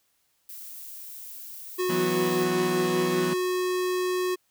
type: noise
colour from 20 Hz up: violet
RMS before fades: -41 dBFS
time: 0.49-2.44 s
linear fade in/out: 2 ms
type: tone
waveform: square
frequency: 364.9 Hz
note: F#4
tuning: 24 cents flat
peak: -25 dBFS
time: 1.78-4.36 s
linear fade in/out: 20 ms
type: chord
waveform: sawtooth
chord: E suspended second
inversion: none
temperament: equal with one note detuned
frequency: 164.15 / 185 / 246.9 Hz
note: E3 / F#3 / B3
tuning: -7 / 0 / 0 cents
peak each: -28 / -27 / -27 dBFS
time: 1.89-3.34 s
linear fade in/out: 10 ms
effects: white hiss -70 dBFS RMS until 4.5 s